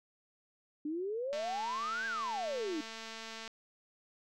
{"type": "exponential two-way sweep", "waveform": "sine", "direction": "up then down", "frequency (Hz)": [290, 1630, 290], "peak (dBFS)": -34, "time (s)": [0.85, 2.81], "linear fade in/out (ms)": 5, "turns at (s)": 2.06}
{"type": "click train", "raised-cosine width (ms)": 0.2, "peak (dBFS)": -28, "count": 482, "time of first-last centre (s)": [1.33, 3.477], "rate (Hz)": 224}
{"effects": []}